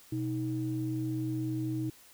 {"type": "tone pair together", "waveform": "sine", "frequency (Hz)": [125.13, 315.3], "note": ["B2", "D#4"], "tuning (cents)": [23, 23], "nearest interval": "octave + major third", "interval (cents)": 1600, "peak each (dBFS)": [-33, -32], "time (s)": [0.12, 1.9], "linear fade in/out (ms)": 5, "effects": ["tanh soft clip ceiling -22 dBFS", "white hiss -57 dBFS RMS until 2.13 s"]}